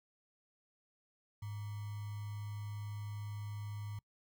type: tone with sample-and-hold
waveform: sine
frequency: 103.83 Hz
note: G#2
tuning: in tune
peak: -40 dBFS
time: 1.42-3.99 s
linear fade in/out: 5 ms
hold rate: 1050 Hz
effects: noise-tail reverb RT60 0.1 s tail -24 dB re dry